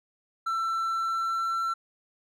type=tone with pitch glide; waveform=triangle; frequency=1339 to 1347.5 Hz; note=E6 to E6; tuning=+27 to +38 cents; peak=-24 dBFS; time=0.46-1.74 s; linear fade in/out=10 ms; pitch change=+11 cents; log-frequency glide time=0.82-1.6 s; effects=none